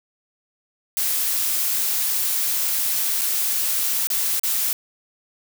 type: noise with dropouts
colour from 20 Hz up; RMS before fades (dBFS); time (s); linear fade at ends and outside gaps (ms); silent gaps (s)
blue; -22; 0.97-4.73; 1; 3.212-3.216 / 4.071-4.102 / 4.396-4.434
effects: none